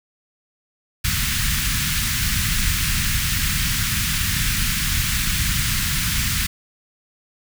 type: band-stop noise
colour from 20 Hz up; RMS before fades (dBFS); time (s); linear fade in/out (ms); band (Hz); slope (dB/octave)
pink; -21; 1.04-6.47; 10; 190 to 1500; 24
effects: none